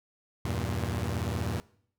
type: tone cluster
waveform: sawtooth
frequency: 81.5 / 97 / 117.7 Hz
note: E2 / G2 / A#2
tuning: -19 / -18 / +17 cents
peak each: -30 dBFS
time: 0.45-1.6 s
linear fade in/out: 0 ms
effects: noise-tail reverb RT60 0.6 s tail -21 dB re dry